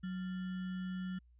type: tone with sample-and-hold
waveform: sine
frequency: 185 Hz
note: F#3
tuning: in tune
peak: -37 dBFS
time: 0.03-1.19 s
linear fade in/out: 10 ms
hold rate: 1575 Hz
effects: added 60 Hz sine -61 dBFS peak until 1.39 s + resampled to 8000 Hz